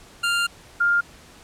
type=tone pair in turn; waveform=25% pulse / sine; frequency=1396.9 / 1403.7 Hz; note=F6 / F6; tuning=0 / +8 cents; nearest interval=unison; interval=8 cents; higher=second; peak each=-16 dBFS; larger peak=neither; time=0.23-0.47 / 0.8-1.01 s; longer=first; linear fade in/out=10 ms; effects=pink hiss -48 dBFS RMS until 1.43 s + low-pass 10000 Hz 12 dB/octave